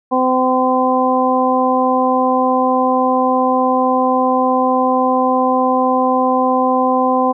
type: harmonic tone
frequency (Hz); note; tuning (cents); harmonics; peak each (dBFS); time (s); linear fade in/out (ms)
256.5; C4; -34; 1 / 2 / 3 / 4; -17 / -17 / -17 / -17; 0.11-7.33; 20
effects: none